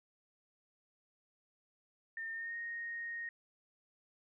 sine tone with pitch glide, 1813 to 1861.8 Hz, A#6 to A#6, -49 to -3 cents, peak -39 dBFS, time 2.17-3.29 s, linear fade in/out 2 ms, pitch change +46 cents, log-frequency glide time 2.32-2.56 s, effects none

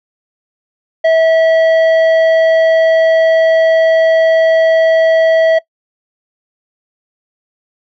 sine tone with tanh clipping, 649 Hz, E5, 27 cents flat, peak -8 dBFS, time 1.04-5.59 s, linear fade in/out 10 ms, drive 9 dB, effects noise-tail reverb RT60 0.1 s tail -21 dB re dry

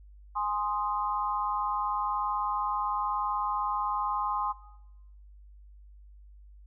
sine chord, Ab major, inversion none, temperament equal, 830.6 / 1046.5 / 1244.5 Hz, Ab5 / C6 / Eb6, 0 / 0 / 0 cents, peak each -32 / -30 / -34 dBFS, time 0.35-4.53 s, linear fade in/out 20 ms, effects noise-tail reverb RT60 0.9 s tail -18 dB re dry + added 50 Hz sine -49 dBFS peak until 6.66 s

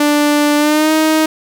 sawtooth tone with pitch glide, 294.4 to 313.7 Hz, D4 to D#4, +4 to +14 cents, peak -6 dBFS, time 0-1.26 s, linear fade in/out 5 ms, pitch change +110 cents, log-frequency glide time 0.57-0.92 s, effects none

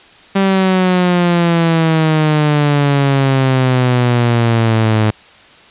sawtooth exponential sweep, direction down, 196 to 107.2 Hz, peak -6 dBFS, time 0.35-5.11 s, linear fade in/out 10 ms, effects white hiss -42 dBFS RMS until 5.7 s + resampled to 8000 Hz

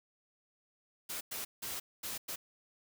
white noise bursts at uneven times, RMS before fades -40 dBFS, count 5, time 1.09-1.21 / 1.31-1.45 / 1.62-1.8 / 2.03-2.18 / 2.28-2.36 s, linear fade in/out 10 ms, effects none

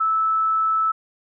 sine tone, 1310 Hz, E6, 11 cents flat, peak -17 dBFS, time 0-0.92 s, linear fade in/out 10 ms, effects none

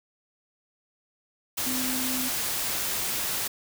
sine tone in noise, 255.8 Hz, C4, 39 cents flat, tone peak -31 dBFS, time 1.66-2.29 s, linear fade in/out 10 ms, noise white, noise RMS -29 dBFS, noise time 1.57-3.48 s, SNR -5 dB, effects none

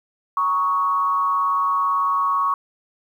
sine tone with frequency modulation, 1110 Hz, C#6, 2 cents sharp, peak -17 dBFS, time 0.37-2.54 s, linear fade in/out 2 ms, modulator 166 Hz, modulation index 0.51, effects 9-bit

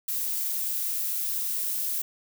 violet noise, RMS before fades -29 dBFS, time 0.08-2.02 s, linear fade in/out 5 ms, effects none

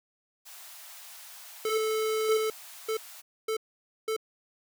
white high-pass noise, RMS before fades -47 dBFS, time 0.45-3.22 s, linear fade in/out 20 ms, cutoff 600 Hz, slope 96 dB/octave
square tone, 436.6 Hz, A4, 13 cents flat, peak -27 dBFS, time 1.65-2.5 s, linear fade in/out 2 ms
square tone bursts, 440 Hz, A4, in tune, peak -28 dBFS, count 5, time 1.69-4.165 s, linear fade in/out 5 ms, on 87 ms, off 510 ms
effects none

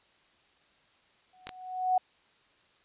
sine tone with exponential growth, 740 Hz, F#5, in tune, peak -20 dBFS, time 1.33-1.98 s, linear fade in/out 5 ms, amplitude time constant 140 ms
clicks, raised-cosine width 0.2 ms, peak -20 dBFS, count 2, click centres 1.47 / 1.492 s
effects white hiss -65 dBFS RMS until 2.84 s + resampled to 8000 Hz

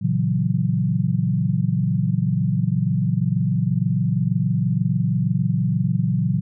sine chord, F# dominant seventh, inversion first, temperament equal, 116.54 / 138.59 / 164.81 / 185 Hz, A#2 / C#3 / E3 / F#3, 0 / 0 / 0 / 0 cents, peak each -23 dBFS, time 0.01-6.41 s, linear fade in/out 20 ms, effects none

